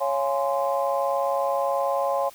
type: chord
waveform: sine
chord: Db major seventh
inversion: none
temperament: just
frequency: 554.4 / 693 / 831.5 / 1039.4 Hz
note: Db5 / F5 / Ab5 / C6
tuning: 0 / -14 / +2 / -12 cents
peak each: -24 / -28 / -28 / -28 dBFS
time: 0-2.3 s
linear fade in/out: 20 ms
effects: tanh soft clip ceiling -11 dBFS + white hiss -49 dBFS RMS until 2.34 s